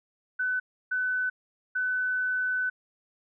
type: tone bursts at uneven times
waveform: sine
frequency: 1505 Hz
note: F#6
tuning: 29 cents sharp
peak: -25 dBFS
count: 3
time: 0.39-0.6 / 0.91-1.3 / 1.75-2.7 s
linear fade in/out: 10 ms
effects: none